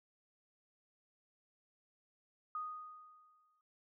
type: tone with exponential decay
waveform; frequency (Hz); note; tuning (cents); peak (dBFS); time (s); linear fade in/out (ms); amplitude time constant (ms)
sine; 1241; D#6; -5; -37; 2.55-3.61; 2; 230
effects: noise-tail reverb RT60 0.3 s tail -23 dB re dry